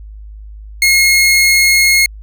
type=tone; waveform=sawtooth; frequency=2158 Hz; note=C#7; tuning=47 cents flat; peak=-4 dBFS; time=0.82-2.06 s; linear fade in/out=2 ms; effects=added 52 Hz sine -29 dBFS peak until 2.22 s